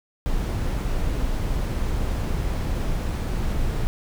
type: noise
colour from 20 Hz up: brown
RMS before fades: -24 dBFS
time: 0.26-3.87 s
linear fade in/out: 0 ms
effects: none